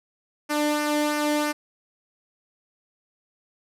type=tone with flanger; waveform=sawtooth; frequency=297.8 Hz; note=D4; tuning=24 cents sharp; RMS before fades=-24 dBFS; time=0.49-1.53 s; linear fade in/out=20 ms; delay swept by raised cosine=0.26 to 0.79 ms; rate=3 Hz; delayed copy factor=-0.5; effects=resampled to 32000 Hz